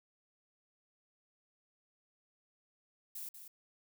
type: noise with echo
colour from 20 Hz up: violet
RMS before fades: -44 dBFS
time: 3.15-3.29 s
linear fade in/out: 5 ms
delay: 190 ms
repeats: 1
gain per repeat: -8 dB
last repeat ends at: 3.48 s
effects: none